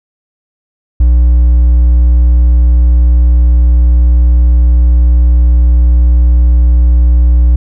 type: tone with hard clipping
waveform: triangle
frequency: 60.5 Hz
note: B1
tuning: 35 cents flat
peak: -4 dBFS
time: 1-7.56 s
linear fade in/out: 5 ms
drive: 5 dB
effects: none